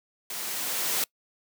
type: noise with level ramp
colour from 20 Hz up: white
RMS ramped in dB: -35 to -26 dBFS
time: 0.3-1.04 s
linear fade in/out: 2 ms
effects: noise-tail reverb RT60 0.1 s tail -25 dB re dry + high-pass 200 Hz 12 dB/octave